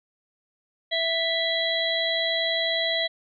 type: harmonic tone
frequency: 659.3 Hz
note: E5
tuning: in tune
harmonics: 1 / 3 / 5 / 6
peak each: -28 / -28 / -28 / -28 dBFS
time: 0.91-3.08 s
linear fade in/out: 20 ms
effects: none